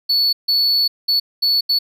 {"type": "tone bursts at uneven times", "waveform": "triangle", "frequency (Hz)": 4435, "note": "C#8", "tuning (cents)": 0, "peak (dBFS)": -12, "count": 5, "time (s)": [[0.09, 0.33], [0.48, 0.88], [1.08, 1.2], [1.42, 1.61], [1.69, 1.79]], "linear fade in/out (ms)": 10, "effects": []}